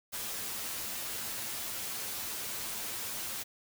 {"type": "noise with comb filter", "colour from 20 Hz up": "white", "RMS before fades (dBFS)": -38, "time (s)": [0.12, 3.44], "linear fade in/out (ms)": 20, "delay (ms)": 9.1, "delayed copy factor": 0.55, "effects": []}